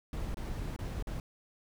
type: noise with dropouts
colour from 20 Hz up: brown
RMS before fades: -37 dBFS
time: 0.13-1.2 s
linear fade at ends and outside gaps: 1 ms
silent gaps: 0.344-0.37 / 0.763-0.789 / 1.025-1.071 s
effects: none